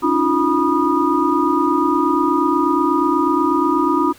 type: tone cluster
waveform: sine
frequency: 282.2 / 310.5 / 350.2 / 973 / 1229 Hz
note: C#4 / D#4 / F4 / B5 / D#6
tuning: +31 / -3 / +5 / -26 / -22 cents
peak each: -20 dBFS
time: 0.02-4.13 s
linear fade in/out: 20 ms
effects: pink hiss -45 dBFS RMS until 4.18 s